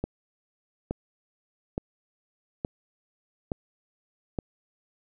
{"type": "click train", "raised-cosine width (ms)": 2, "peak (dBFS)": -15, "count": 6, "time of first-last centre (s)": [0.04, 4.388], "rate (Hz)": 1.15, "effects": []}